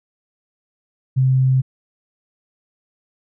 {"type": "tone", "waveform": "sine", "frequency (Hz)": 130.81, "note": "C3", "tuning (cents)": 0, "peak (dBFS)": -12, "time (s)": [1.16, 1.62], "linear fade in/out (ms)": 20, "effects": []}